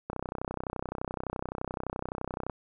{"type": "click train", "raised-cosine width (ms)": 1, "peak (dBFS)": -19, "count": 77, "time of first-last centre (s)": [0.1, 2.497], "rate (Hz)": 31.7, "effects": []}